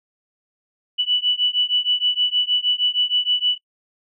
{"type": "beating tone pair", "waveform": "sine", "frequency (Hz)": [2960, 2966.4], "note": ["F#7", "F#7"], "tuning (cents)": [0, 4], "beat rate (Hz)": 6.4, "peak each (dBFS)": -20, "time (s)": [0.98, 3.58], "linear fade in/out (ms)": 20, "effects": ["noise-tail reverb RT60 0.1 s tail -25 dB re dry"]}